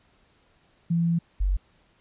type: tone pair in turn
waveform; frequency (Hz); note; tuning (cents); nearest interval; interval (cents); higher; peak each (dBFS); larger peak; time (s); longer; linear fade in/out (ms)
sine; 168.6 / 47.16; E3 / F#1; +39 / +34; octave + minor seventh; 2205; first; -20 / -20; neither; 0.9-1.19 / 1.4-1.57; first; 10
effects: pink hiss -63 dBFS RMS until 2 s + resampled to 8000 Hz